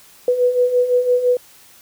sine beating tone pair, 490.2 / 496.1 Hz, B4 / B4, -13 / +8 cents, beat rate 5.9 Hz, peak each -20 / -14 dBFS, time 0.28-1.37 s, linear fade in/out 2 ms, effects white hiss -47 dBFS RMS until 1.81 s

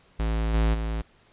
square tone with level steps, 55 Hz, A1, in tune, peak -24 / -20 / -27 dBFS, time 0.19-1.02 s, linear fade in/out 10 ms, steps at 0.53 / 0.73 s, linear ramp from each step 20 ms, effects pink hiss -59 dBFS RMS until 1.32 s + resampled to 8000 Hz

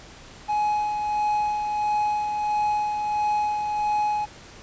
triangle tone with tremolo, 840 Hz, G#5, 19 cents sharp, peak -18 dBFS, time 0.48-4.26 s, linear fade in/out 20 ms, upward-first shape sine, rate 1.5 Hz, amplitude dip 40%, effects pink hiss -45 dBFS RMS until 4.62 s + resampled to 16000 Hz

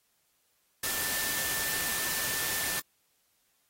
sine tone in noise, 1780 Hz, A6, 20 cents sharp, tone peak -38 dBFS, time 0.83-2.8 s, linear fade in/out 5 ms, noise white, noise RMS -32 dBFS, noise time 0.83-2.8 s, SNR -9 dB, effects white hiss -72 dBFS RMS until 3.69 s + AAC 48 kbps

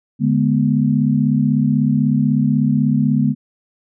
sine chord, G# diminished, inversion second, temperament equal with one note detuned, 146.83 / 210.7 / 246.9 Hz, D3 / G#3 / B3, 0 / +25 / 0 cents, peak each -17 dBFS, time 0.19-3.35 s, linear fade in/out 50 ms, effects none

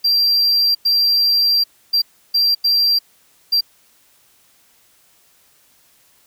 triangle tone bursts at uneven times, 4728 Hz, D8, 11 cents sharp, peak -11 dBFS, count 6, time 0.04-0.75 / 0.85-1.64 / 1.93-2.02 / 2.34-2.55 / 2.64-2.99 / 3.52-3.61 s, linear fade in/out 10 ms, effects white hiss -55 dBFS RMS until 6.26 s

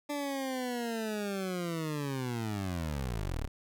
20% pulse linear sweep, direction down, 293.7 to 30.87 Hz, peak -28 dBFS, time 0.09-3.48 s, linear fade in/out 10 ms, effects none

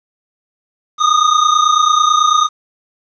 square tone pair together, 1215.4 / 1244.5 Hz, D#6 / D#6, -41 / 0 cents, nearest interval unison, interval 41 cents, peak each -13 dBFS, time 0.98-2.49 s, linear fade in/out 50 ms, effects resampled to 16000 Hz + 8-bit

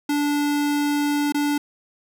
square tone with dropouts, 291.1 Hz, D4, 15 cents flat, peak -20 dBFS, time 0.09-1.58 s, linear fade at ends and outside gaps 5 ms, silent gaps 1.323-1.344 s, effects none

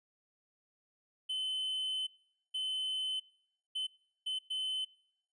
triangle tone bursts at uneven times, 3048 Hz, G7, 49 cents flat, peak -32 dBFS, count 5, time 1.29-2.07 / 2.54-3.2 / 3.75-3.87 / 4.26-4.39 / 4.5-4.85 s, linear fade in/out 10 ms, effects noise-tail reverb RT60 0.8 s tail -26 dB re dry + resampled to 22050 Hz

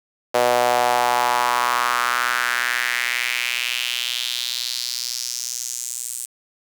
sawtooth tone with high-pass filter sweep, 122.1 Hz, B2, 19 cents flat, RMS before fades -22 dBFS, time 0.34-6.26 s, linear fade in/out 10 ms, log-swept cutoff 580 to 8500 Hz, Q 3.2, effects 7-bit

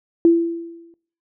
sine tone with exponential decay, 335.9 Hz, E4, 33 cents sharp, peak -7 dBFS, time 0.25-0.94 s, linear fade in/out 1 ms, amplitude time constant 150 ms, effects noise-tail reverb RT60 0.5 s tail -21 dB re dry

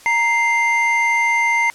triangle tone pair together, 932.3 / 2093 Hz, A#5 / C7, 0 / 0 cents, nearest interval octave + major second, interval 1400 cents, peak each -17 / -14 dBFS, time 0.06-1.7 s, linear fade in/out 0 ms, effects white hiss -44 dBFS RMS until 1.74 s + low-pass 10000 Hz 12 dB/octave

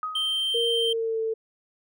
sine tone with exponential decay, 1257 Hz, D#6, 17 cents sharp, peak -25 dBFS, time 0.03-0.54 s, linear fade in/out 1 ms, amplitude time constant 110 ms
triangle tone, 3136 Hz, G7, in tune, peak -22 dBFS, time 0.15-0.93 s, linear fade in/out 5 ms
sine tone with pitch glide, 466.2 to 445.7 Hz, A#4 to A4, 0 to +22 cents, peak -24 dBFS, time 0.54-1.34 s, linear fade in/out 10 ms, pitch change -78 cents, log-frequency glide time 0.69-1.2 s
effects none

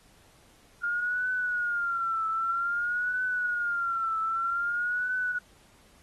sine tone with vibrato, 1407 Hz, F6, 12 cents sharp, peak -26 dBFS, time 0.83-5.39 s, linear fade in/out 10 ms, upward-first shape triangle, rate 0.52 Hz, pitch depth 120 cents each way, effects pink hiss -60 dBFS RMS until 6.02 s + AAC 32 kbps

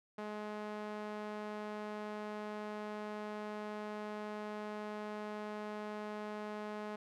sawtooth tone with band-pass filter, 210.9 Hz, G#3, 27 cents sharp, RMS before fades -43 dBFS, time 0.18-6.96 s, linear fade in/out 5 ms, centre 780 Hz, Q 0.63, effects none

